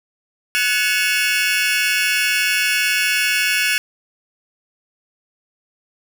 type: tone cluster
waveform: 35% pulse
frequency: 1478 / 1706 / 2213 / 2588 / 2773 Hz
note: F#6 / G#6 / C#7 / E7 / F7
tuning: -2 / +46 / -3 / -32 / -13 cents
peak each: -21 dBFS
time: 0.55-3.78 s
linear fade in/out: 0 ms
effects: none